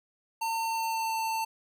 square tone with pitch glide, 906 to 894 Hz, A#5 to A5, -50 to +27 cents, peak -29 dBFS, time 0.41-1.45 s, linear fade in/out 10 ms, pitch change -23 cents, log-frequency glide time 0.6-1.17 s, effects none

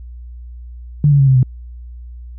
sine tone with pitch steps, 146.83 / 141.75 / 136.84 / 132.1 / 127.53 Hz, D3 / C#3 / C#3 / C3 / C3, 0 / +39 / -22 / +17 / -44 cents, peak -7 dBFS, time 1.04-1.43 s, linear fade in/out 2 ms, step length 78 ms, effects added 60 Hz sine -30 dBFS peak until 2.38 s

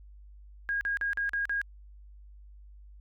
sine tone bursts, 1631 Hz, G#6, 32 cents flat, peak -27 dBFS, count 6, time 0.69-1.615 s, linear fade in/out 0 ms, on 120 ms, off 41 ms, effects added 50 Hz sine -48 dBFS peak until 3 s

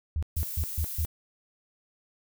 sine tone bursts, 77.78 Hz, D#2, in tune, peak -25 dBFS, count 5, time 0.16-1.05 s, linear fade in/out 0 ms, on 66 ms, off 140 ms
violet noise, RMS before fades -36 dBFS, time 0.36-1.06 s, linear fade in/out 10 ms
effects none

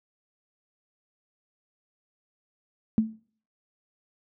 sine tone with exponential decay, 220 Hz, A3, in tune, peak -14 dBFS, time 2.98-3.13 s, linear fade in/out 0 ms, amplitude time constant 32 ms, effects noise-tail reverb RT60 0.5 s tail -21 dB re dry + high-pass 80 Hz 12 dB/octave

